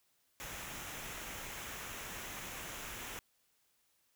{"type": "noise with comb filter", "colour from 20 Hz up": "pink", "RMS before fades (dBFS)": -45, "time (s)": [0.4, 3.19], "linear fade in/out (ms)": 0, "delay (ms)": 0.22, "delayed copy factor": -0.5, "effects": ["white hiss -75 dBFS RMS until 4.15 s"]}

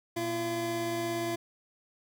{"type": "tone pair together", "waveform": "25% pulse", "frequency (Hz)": [119.03, 340], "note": ["A#2", "F4"], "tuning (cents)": [37, -46], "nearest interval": "octave + tritone", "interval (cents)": 1817, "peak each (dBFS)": [-36, -27], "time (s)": [0.16, 1.36], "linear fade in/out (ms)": 10, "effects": []}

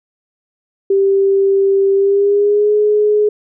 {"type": "tone with pitch glide", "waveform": "sine", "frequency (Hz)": [392, 420.1], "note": ["G4", "G#4"], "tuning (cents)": [0, 20], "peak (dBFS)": -9, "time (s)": [0.9, 3.29], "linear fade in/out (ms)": 5, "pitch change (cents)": 120, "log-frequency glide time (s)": [1.94, 2.73], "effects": []}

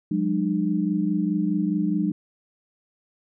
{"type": "tone cluster", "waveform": "sine", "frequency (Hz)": [179.7, 204.5, 302], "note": ["F3", "G#3", "D4"], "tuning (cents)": [50, -26, 48], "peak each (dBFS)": -25, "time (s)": [0.11, 2.12], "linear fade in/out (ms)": 5, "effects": []}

